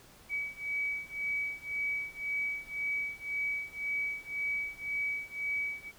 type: beating tone pair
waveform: sine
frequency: 2276 / 2277.9 Hz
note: C#7 / C#7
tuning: +45 / +47 cents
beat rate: 1.9 Hz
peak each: -36 / -35 dBFS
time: 0.29-5.92 s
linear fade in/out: 50 ms
effects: pink hiss -57 dBFS RMS until 5.98 s